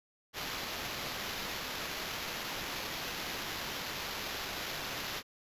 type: noise with sample-and-hold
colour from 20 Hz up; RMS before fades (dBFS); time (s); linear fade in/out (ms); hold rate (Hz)
white; -39; 0.33-5.23; 50; 8820
effects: resampled to 32000 Hz